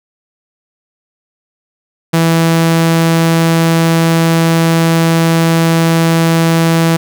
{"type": "tone", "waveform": "sawtooth", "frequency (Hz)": 164.81, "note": "E3", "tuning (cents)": 0, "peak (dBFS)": -4, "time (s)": [2.13, 6.97], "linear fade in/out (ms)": 10, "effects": []}